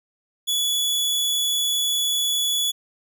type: tone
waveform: sawtooth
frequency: 3413 Hz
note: G#7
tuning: 47 cents sharp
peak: -17 dBFS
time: 0.47-2.72 s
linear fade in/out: 20 ms
effects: none